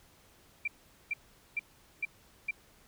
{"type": "tone bursts", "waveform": "sine", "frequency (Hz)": 2357, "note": "D7", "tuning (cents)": 6, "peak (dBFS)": -29, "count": 5, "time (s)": [0.65, 2.51], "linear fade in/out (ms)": 5, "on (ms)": 28, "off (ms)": 430, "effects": ["pink hiss -62 dBFS RMS until 2.87 s"]}